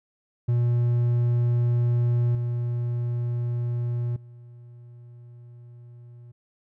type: tone with level steps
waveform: triangle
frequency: 120 Hz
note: B2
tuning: 49 cents flat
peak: -17 / -22 / -41 dBFS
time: 0.48-6.32 s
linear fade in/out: 10 ms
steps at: 2.35 / 4.16 s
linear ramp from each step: 2 ms
effects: none